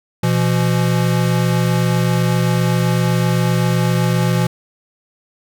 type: tone pair together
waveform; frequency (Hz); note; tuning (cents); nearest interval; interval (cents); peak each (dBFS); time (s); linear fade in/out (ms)
square; 122 / 169.75; B2 / F3; -21 / -49; tritone; 572; -17; 0.23-4.47; 5
effects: none